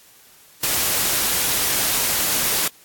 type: noise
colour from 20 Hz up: white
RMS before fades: -20 dBFS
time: 0.63-2.68 s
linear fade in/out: 5 ms
effects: white hiss -50 dBFS RMS until 2.84 s + AAC 64 kbps